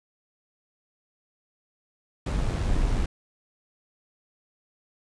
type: noise with amplitude modulation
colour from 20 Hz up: brown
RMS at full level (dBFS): -23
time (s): 2.26-3.06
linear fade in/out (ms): 5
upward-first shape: sine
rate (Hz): 93.4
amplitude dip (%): 35
effects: resampled to 22050 Hz